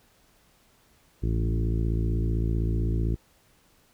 harmonic tone with a mistuned harmonic, 55.7 Hz, A1, 22 cents sharp, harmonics 1 / 2 / 3 / 4 / 5 / 6 / 7 / 8, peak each -25 / -28 / -34 / -38 / -39 / -36 / -41 / -47 dBFS, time 1.22-3.16 s, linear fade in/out 20 ms, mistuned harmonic 3, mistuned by +16 cents, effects pink hiss -62 dBFS RMS until 3.93 s

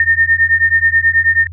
sine beating tone pair, 1818 / 1827.3 Hz, A#6 / A#6, -44 / -35 cents, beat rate 9.3 Hz, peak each -12 dBFS, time 0-1.47 s, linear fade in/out 2 ms, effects added 86 Hz sine -27 dBFS peak until 1.52 s

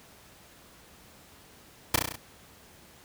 pink noise with echo, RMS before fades -21 dBFS, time 1.94-1.96 s, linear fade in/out 5 ms, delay 33 ms, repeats 6, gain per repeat -3 dB, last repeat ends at 2.158 s, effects pink hiss -54 dBFS RMS until 3.04 s + high-pass 60 Hz 12 dB/octave

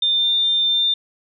sine tone, 3599 Hz, A7, 38 cents sharp, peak -15 dBFS, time 0.02-0.94 s, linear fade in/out 5 ms, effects none

